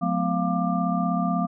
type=tone cluster; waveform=sine; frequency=179.3 / 215.5 / 251.5 / 697 / 1189 Hz; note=F3 / A3 / B3 / F5 / D6; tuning=+46 / -36 / +32 / -4 / +21 cents; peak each=-25 / -29 / -28 / -28 / -30 dBFS; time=0.01-1.47 s; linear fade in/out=20 ms; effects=none